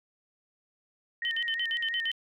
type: tone with vibrato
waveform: sine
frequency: 1858 Hz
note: A#6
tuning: 6 cents flat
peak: -30 dBFS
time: 1.22-2.11 s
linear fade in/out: 2 ms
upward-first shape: sine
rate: 5.8 Hz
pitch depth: 35 cents each way
type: tone bursts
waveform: sine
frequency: 3055 Hz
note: G7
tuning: 45 cents flat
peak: -29 dBFS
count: 8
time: 1.25-2.116 s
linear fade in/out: 0 ms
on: 61 ms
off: 54 ms
effects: none